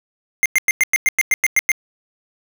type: tone bursts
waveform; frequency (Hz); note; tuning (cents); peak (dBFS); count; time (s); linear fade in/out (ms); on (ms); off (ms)
square; 2102; C7; +7; -12; 11; 0.43-1.717; 0; 27; 99
effects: none